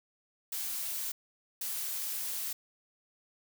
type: noise bursts at uneven times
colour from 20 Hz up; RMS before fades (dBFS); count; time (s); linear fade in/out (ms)
blue; -36; 2; 0.52-1.12 / 1.61-2.53; 5
effects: none